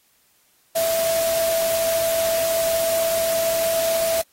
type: tone in noise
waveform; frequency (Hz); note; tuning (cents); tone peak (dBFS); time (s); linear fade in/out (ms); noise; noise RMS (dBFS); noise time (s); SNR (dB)
sine; 659.3; E5; 0; -19; 0.75-4.22; 10; white; -27; 0.75-4.22; +5
effects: white hiss -61 dBFS RMS until 4.32 s + AAC 48 kbps